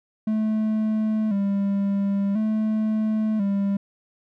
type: tone with vibrato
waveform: triangle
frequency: 207.7 Hz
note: G#3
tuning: in tune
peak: -18 dBFS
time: 0.27-3.77 s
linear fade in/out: 5 ms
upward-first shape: square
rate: 0.48 Hz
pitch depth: 75 cents each way
effects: none